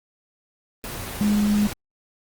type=tone in noise; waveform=sine; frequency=207.7 Hz; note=G#3; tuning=in tune; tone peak=-17 dBFS; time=1.21-1.67 s; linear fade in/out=0 ms; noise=pink; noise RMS=-32 dBFS; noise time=0.84-1.73 s; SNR=+12 dB; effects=Opus 24 kbps